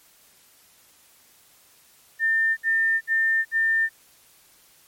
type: tone bursts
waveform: sine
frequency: 1800 Hz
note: A6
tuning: 39 cents sharp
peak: -18 dBFS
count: 4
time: 2.19-3.893 s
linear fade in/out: 50 ms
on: 380 ms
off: 61 ms
effects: white hiss -56 dBFS RMS until 4.87 s + MP3 64 kbps